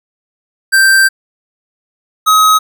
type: tone pair in turn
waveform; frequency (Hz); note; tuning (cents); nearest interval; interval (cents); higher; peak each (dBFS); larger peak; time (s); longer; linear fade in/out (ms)
square; 1568 / 1269.6; G6 / D#6; 0 / +35; major third; 365; first; -6; neither; 0.72-1.09 / 2.26-2.59; first; 20
effects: none